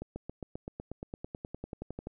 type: accelerating click train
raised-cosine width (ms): 2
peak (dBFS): -25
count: 20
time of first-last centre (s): 0.02-2.07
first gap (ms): 140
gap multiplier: 0.97
effects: none